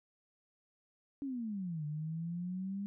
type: exponential two-way sweep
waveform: sine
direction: down then up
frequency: 285.8 to 147.6 to 202.9 Hz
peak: -36 dBFS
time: 1.22-2.86 s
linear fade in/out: 0 ms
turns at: 1.85 s
effects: none